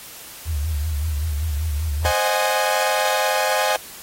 sine tone with vibrato, 76.2 Hz, D#2, 36 cents flat, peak -20 dBFS, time 0.45-2.13 s, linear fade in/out 50 ms, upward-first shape sine, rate 5.2 Hz, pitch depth 110 cents each way
sawtooth chord, Ab dominant seventh, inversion first, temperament equal with one note detuned, 523.3 / 616.9 / 740 / 830.6 Hz, C5 / Eb5 / Gb5 / Ab5, 0 / -15 / 0 / 0 cents, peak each -20 / -19 / -22 / -18 dBFS, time 2.05-3.76 s, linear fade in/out 0 ms
effects white hiss -39 dBFS RMS until 4.02 s + AAC 48 kbps

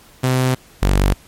sawtooth tone pair in turn, 128.6 / 47.98 Hz, C3 / G1, -30 / -36 cents, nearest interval octave + perfect fourth, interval 1706 cents, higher first, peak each -10 / -8 dBFS, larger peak second, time 0.23-0.55 / 0.82-1.14 s, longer neither, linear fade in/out 10 ms, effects pink hiss -47 dBFS RMS until 1.27 s + MP3 64 kbps

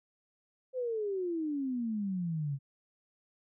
sine exponential sweep, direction down, 523.3 to 134.7 Hz, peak -31 dBFS, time 0.73-2.59 s, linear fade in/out 50 ms, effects none

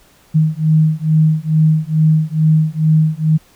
sine beating tone pair, 155.56 / 157.86 Hz, D#3 / D#3, 0 / +25 cents, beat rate 2.3 Hz, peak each -13 dBFS, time 0.34-3.38 s, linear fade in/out 20 ms, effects pink hiss -50 dBFS RMS until 3.55 s

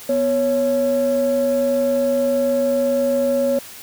sine tone pair together, 246.9 / 553.8 Hz, B3 / C#5, 0 / -2 cents, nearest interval octave + major second, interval 1398 cents, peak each -21 / -15 dBFS, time 0.09-3.59 s, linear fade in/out 5 ms, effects tanh soft clip ceiling -11 dBFS + white hiss -38 dBFS RMS until 3.82 s

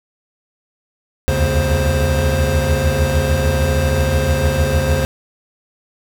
square tone cluster, 71.5 / 78.4 / 84.7 / 139.8 / 528 Hz, D2 / D#2 / E2 / C#3 / C5, -46 / +14 / +48 / +15 / +16 cents, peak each -21 dBFS, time 1.28-5.05 s, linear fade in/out 0 ms, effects none

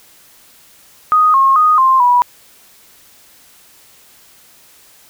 sine tone with pitch steps, 1245 / 1079 / 1241 / 1052 / 977 Hz, D#6 / C#6 / D#6 / C6 / B5, +1 / -47 / -5 / +9 / -19 cents, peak -7 dBFS, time 1.12-2.22 s, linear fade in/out 0 ms, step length 220 ms, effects white hiss -46 dBFS RMS until 5.09 s

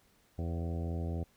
harmonic tone with a mistuned harmonic, 83.8 Hz, E2, 29 cents sharp, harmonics 1 / 2 / 3 / 4 / 5 / 6 / 7 / 8 / 9, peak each -34 / -40 / -44 / -46 / -48 / -50 / -51 / -52 / -53 dBFS, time 0.38-1.24 s, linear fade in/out 10 ms, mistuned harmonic 7, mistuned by -39 cents, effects pink hiss -68 dBFS RMS until 1.36 s

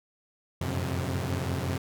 sawtooth tone cluster, 88.7 / 94.2 / 107.1 / 130.6 / 143 Hz, F2 / F#2 / A2 / C3 / D3, +27 / +32 / -46 / -3 / -46 cents, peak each -28 / -33 / -35 / -29 / -35 dBFS, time 0.61-1.78 s, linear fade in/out 5 ms, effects none

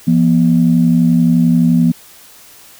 sine tone pair together, 170 / 241.6 Hz, F3 / B3, -46 / -38 cents, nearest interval tritone, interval 608 cents, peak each -10 dBFS, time 0.07-1.92 s, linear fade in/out 10 ms, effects tanh soft clip ceiling 0 dBFS + white hiss -41 dBFS RMS until 2.79 s

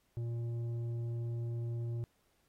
sine tone with tanh clipping, 117.4 Hz, A#2, 13 cents sharp, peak -36 dBFS, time 0.17-2.04 s, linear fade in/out 0 ms, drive 8 dB, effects pink hiss -75 dBFS RMS until 2.48 s + AAC 48 kbps

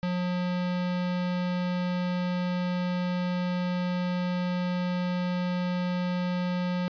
square tone, 179.3 Hz, F3, 46 cents sharp, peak -27 dBFS, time 0.03-6.88 s, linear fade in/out 0 ms, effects resampled to 11025 Hz

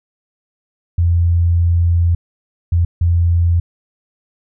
sine tone bursts at uneven times, 85.6 Hz, F2, 34 cents flat, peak -10 dBFS, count 3, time 0.98-2.15 / 2.72-2.85 / 3.01-3.6 s, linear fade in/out 5 ms, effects none

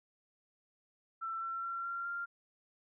sine tone with pitch steps, 1338 / 1351.2 / 1364.5 / 1378 / 1391.6 Hz, E6 / E6 / F6 / F6 / F6, +25 / +42 / -41 / -24 / -7 cents, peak -36 dBFS, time 1.21-2.26 s, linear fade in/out 20 ms, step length 210 ms, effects none

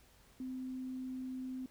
sine tone, 257.8 Hz, C4, 26 cents flat, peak -39 dBFS, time 0.4-1.66 s, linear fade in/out 2 ms, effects added 50 Hz sine -70 dBFS peak until 1.7 s + pink hiss -65 dBFS RMS until 1.7 s

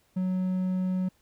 triangle tone, 185 Hz, F#3, in tune, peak -23 dBFS, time 0.16-1.09 s, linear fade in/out 10 ms, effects pink hiss -67 dBFS RMS until 1.21 s

